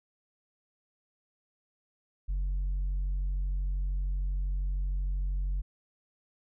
sine tone, 46.46 Hz, F#1, 8 cents sharp, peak -25 dBFS, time 2.28-5.62 s, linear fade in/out 20 ms, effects tanh soft clip ceiling -27 dBFS

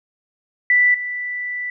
sine tone with level steps, 1975.5 Hz, B6, in tune, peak -11 / -23 dBFS, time 0.7-1.7 s, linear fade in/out 2 ms, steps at 0.94 s, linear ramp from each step 5 ms, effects none

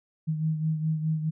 sine beating tone pair, 156.7 / 161.5 Hz, D#3 / E3, +13 / -35 cents, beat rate 4.8 Hz, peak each -25 / -33 dBFS, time 0.27-1.31 s, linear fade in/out 20 ms, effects none

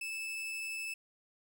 40% pulse tone, 2624 Hz, E7, 9 cents flat, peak -36 dBFS, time 0.01-0.94 s, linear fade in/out 5 ms, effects none

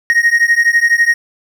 triangle beating tone pair, 1864.7 / 1876.7 Hz, A#6 / A#6, 0 / +11 cents, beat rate 12 Hz, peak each -10 dBFS, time 0.1-1.14 s, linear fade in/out 0 ms, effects none

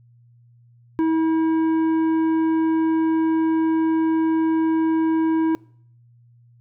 sine tone with tanh clipping, 322 Hz, E4, 41 cents flat, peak -18 dBFS, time 0.99-5.55 s, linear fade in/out 0 ms, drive 9 dB, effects noise-tail reverb RT60 0.6 s tail -24 dB re dry + added 119 Hz sine -50 dBFS peak until 6.6 s

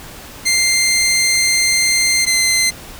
15% pulse tone pair in turn, 2093 / 2070 Hz, C7 / C7, 0 / -19 cents, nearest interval unison, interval 19 cents, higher first, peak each -6 dBFS, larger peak neither, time 0.45-2.26 / 2.26-2.71 s, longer first, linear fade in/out 20 ms, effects pink hiss -35 dBFS RMS until 2.99 s

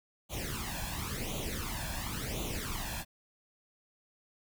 pink noise with flanger, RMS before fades -37 dBFS, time 0.29-3.05 s, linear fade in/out 50 ms, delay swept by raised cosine 0.29 to 1.2 ms, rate 0.94 Hz, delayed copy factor +0.75, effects none

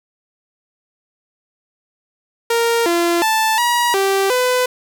sawtooth tone with pitch steps, 465.1 / 342.7 / 880 / 959 / 390.2 / 502 Hz, A#4 / F4 / A5 / A#5 / G4 / B4, -4 / -33 / 0 / +49 / -8 / +28 cents, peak -10 dBFS, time 2.5-4.66 s, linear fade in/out 5 ms, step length 360 ms, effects none

